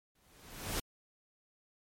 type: noise with exponential growth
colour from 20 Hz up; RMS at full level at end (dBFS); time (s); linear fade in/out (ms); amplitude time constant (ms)
pink; -33; 0.15-0.8; 5; 140
effects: MP3 64 kbps